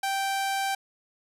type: tone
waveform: sawtooth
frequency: 782 Hz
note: G5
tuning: 4 cents flat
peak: -22 dBFS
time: 0.03-0.75 s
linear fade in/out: 5 ms
effects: resampled to 32000 Hz